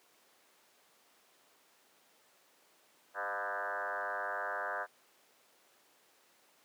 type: tone with frequency modulation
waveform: sine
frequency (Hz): 1103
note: C#6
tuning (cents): -9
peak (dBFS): -34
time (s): 3.14-4.87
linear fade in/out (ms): 50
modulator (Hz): 98.7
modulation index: 5.9
effects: pink hiss -66 dBFS RMS until 6.64 s + high-pass 400 Hz 12 dB/octave